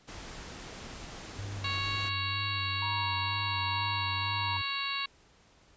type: noise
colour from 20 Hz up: pink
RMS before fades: -44 dBFS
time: 0.07-2.1 s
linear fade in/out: 20 ms
type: tone with vibrato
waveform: triangle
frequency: 98 Hz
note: G2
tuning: in tune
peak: -34 dBFS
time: 1.38-4.62 s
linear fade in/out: 10 ms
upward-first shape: sine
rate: 2.1 Hz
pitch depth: 55 cents each way
type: harmonic tone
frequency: 554.4 Hz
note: C#5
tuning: in tune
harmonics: 2 / 3 / 4 / 5 / 6 / 7 / 8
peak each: -37 / -42 / -39 / -37 / -47 / -37 / -40 dBFS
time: 1.64-5.06 s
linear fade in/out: 5 ms
type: tone with tremolo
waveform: sine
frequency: 950 Hz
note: A#5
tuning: 33 cents sharp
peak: -33 dBFS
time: 2.82-4.57 s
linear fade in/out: 2 ms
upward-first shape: triangle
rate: 1.3 Hz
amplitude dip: 45%
effects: pink hiss -62 dBFS RMS until 5.76 s + resampled to 16000 Hz